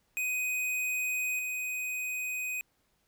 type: tone pair in turn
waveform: square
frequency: 2500 / 2500 Hz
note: D#7 / D#7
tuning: +8 / +8 cents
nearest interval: unison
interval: 0 cents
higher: neither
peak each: -30 / -33 dBFS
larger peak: first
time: 0.17-1.39 / 1.39-2.61 s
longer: neither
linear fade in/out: 0 ms
effects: pink hiss -73 dBFS RMS until 3.07 s